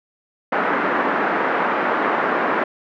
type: band-pass noise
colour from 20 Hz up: white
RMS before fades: -20 dBFS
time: 0.52-2.64 s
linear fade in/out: 5 ms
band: 220 to 1600 Hz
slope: 24 dB/octave
effects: none